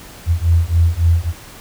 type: beating tone pair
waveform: sine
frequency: 82.41 / 86.01 Hz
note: E2 / F2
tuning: 0 / -26 cents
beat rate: 3.6 Hz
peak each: -14 dBFS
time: 0.26-1.33 s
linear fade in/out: 50 ms
effects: pink hiss -38 dBFS RMS until 1.6 s